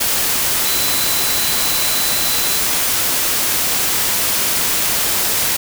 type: tone in noise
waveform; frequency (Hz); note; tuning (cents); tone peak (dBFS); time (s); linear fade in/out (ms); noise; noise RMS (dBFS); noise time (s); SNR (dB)
sine; 4017; B7; +29; -24; 0.65-2.59; 10; white; -17; 0-5.57; -10
effects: none